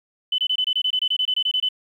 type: tone bursts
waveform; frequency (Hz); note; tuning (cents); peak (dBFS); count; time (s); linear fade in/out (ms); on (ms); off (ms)
sine; 3016; F#7; +32; -18; 16; 0.32-1.688; 5; 63; 24
effects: 9-bit